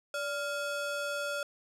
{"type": "ring-modulated tone", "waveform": "square", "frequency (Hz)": 987.8, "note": "B5", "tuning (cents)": 0, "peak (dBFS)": -30, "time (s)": [0.14, 1.43], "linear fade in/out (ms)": 2, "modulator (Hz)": 409, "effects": ["low-pass 11000 Hz 12 dB/octave"]}